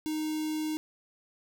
square tone with notch filter, 309.7 Hz, D#4, 8 cents flat, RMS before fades -32 dBFS, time 0.06-0.77 s, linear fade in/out 0 ms, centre 1300 Hz, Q 0.71, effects none

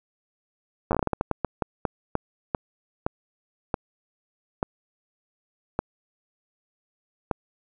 slowing click train, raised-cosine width 1 ms, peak -9 dBFS, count 21, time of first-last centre 0.91-7.312 s, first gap 9 ms, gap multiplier 1.31, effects none

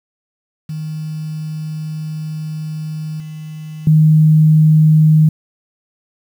sine tone with level steps, 155.56 Hz, D#3, in tune, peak -21 / -26 / -6 dBFS, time 0.69-5.29 s, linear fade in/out 5 ms, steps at 3.2 / 3.87 s, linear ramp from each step 2 ms, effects 7-bit

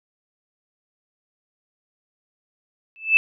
sine tone with exponential growth, 2631 Hz, E7, 4 cents flat, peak -7 dBFS, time 2.96-3.17 s, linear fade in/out 0 ms, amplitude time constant 44 ms, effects none

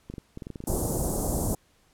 clicks, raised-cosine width 3 ms, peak -24 dBFS, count 12, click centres 0.1 / 0.139 / 0.182 / 0.374 / 0.422 / 0.469 / 0.503 / 0.558 / 0.604 / 0.639 / 0.706 / 0.755 s
pink band-stop noise, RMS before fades -27 dBFS, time 0.67-1.55 s, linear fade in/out 5 ms, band 770 to 7600 Hz, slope 24 dB/octave
effects pink hiss -64 dBFS RMS until 1.93 s + low-pass 12000 Hz 12 dB/octave

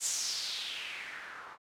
blue noise with low-pass filter sweep, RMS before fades -38 dBFS, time 0-1.58 s, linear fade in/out 50 ms, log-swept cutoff 7700 to 1100 Hz, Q 3.4, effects none

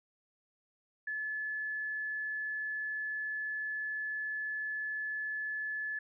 sine tone, 1723 Hz, A6, 37 cents flat, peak -34 dBFS, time 1.07-5.99 s, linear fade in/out 5 ms, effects none

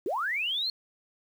sine linear sweep, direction up, 311.1 to 4325 Hz, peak -27 dBFS, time 0.06-0.7 s, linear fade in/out 2 ms, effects 9-bit

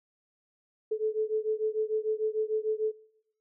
sine beating tone pair, 431 / 437.7 Hz, A4 / A4, -36 / -9 cents, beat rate 6.7 Hz, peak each -30 dBFS, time 0.91-2.92 s, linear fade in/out 10 ms, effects noise-tail reverb RT60 0.8 s tail -21 dB re dry

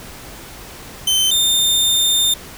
sawtooth tone pair in turn, 3083 / 3617 Hz, G7 / A7, -29 / +47 cents, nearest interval minor third, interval 276 cents, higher second, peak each -10 dBFS, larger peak neither, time 1.07-1.31 / 1.31-2.34 s, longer second, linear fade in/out 5 ms, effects pink hiss -36 dBFS RMS until 2.57 s

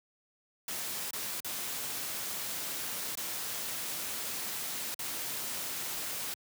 white noise with dropouts, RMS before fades -37 dBFS, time 0.68-6.34 s, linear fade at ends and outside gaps 2 ms, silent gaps 1.108-1.132 / 1.403-1.446 / 3.153-3.173 / 4.944-4.991 s, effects high-pass 100 Hz 12 dB/octave

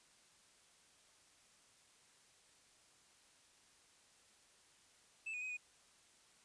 triangle tone with pitch steps, 2633 / 2473 / 2522 / 2473 Hz, E7 / D#7 / D#7 / D#7, -3 / -11 / +23 / -11 cents, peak -40 dBFS, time 5.26-5.572 s, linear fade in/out 10 ms, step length 78 ms, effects white hiss -68 dBFS RMS until 6.44 s + resampled to 22050 Hz

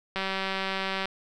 click train, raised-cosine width 0.3 ms, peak -14 dBFS, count 173, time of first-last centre 0.16-1.056 s, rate 192 Hz, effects none

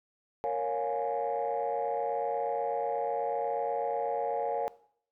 sine chord, Bb minor seventh, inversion none, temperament equal with one note detuned, 466.2 / 554.4 / 709.8 / 830.6 Hz, Bb4 / Db5 / F5 / Ab5, 0 / 0 / +28 / 0 cents, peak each -33 dBFS, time 0.44-4.68 s, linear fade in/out 0 ms, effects noise-tail reverb RT60 0.6 s tail -20 dB re dry + tanh soft clip ceiling -22 dBFS

